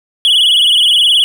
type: tone with vibrato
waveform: triangle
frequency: 3136 Hz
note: G7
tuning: in tune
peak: -5 dBFS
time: 0.25-1.24 s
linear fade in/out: 0 ms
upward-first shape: sine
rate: 19 Hz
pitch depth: 150 cents each way
effects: none